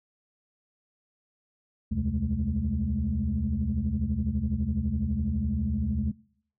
sine tone cluster, 71 / 82.8 / 130.3 / 203.6 / 215.8 Hz, C#2 / E2 / C3 / G#3 / A3, +42 / +8 / -7 / -34 / -33 cents, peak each -31 / -30 / -34 / -34 / -29 dBFS, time 1.91-6.12 s, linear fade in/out 10 ms, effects noise-tail reverb RT60 0.7 s tail -25 dB re dry + tanh soft clip ceiling -16 dBFS

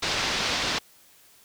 white low-pass noise, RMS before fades -27 dBFS, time 0.02-0.79 s, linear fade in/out 10 ms, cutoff 5100 Hz, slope 24 dB/octave, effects white hiss -56 dBFS RMS until 1.44 s

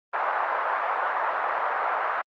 white band-pass noise, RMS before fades -26 dBFS, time 0.13-2.22 s, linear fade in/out 10 ms, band 630 to 1400 Hz, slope 24 dB/octave, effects Opus 32 kbps

